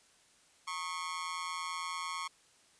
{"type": "tone with amplitude modulation", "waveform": "sawtooth", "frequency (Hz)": 1094, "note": "C#6", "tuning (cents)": -23, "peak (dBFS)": -29, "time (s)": [0.67, 2.28], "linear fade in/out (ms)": 10, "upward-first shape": "sine", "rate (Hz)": 169, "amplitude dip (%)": 85, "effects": ["white hiss -65 dBFS RMS until 2.79 s", "resampled to 22050 Hz"]}